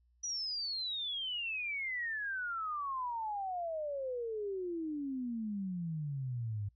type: exponential sweep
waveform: sine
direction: down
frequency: 5920 to 98.8 Hz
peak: -35 dBFS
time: 0.23-6.69 s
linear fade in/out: 10 ms
effects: noise-tail reverb RT60 0.1 s tail -25 dB re dry + added 60 Hz sine -67 dBFS peak until 6.75 s